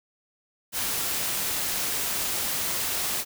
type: noise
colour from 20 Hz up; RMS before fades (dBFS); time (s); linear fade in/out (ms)
white; -28; 0.72-3.25; 50
effects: none